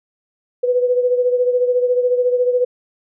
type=beating tone pair; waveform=sine; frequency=493.9 / 507.9 Hz; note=B4 / B4; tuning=0 / +48 cents; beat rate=14 Hz; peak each=-14 / -21 dBFS; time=0.63-2.65 s; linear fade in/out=10 ms; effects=none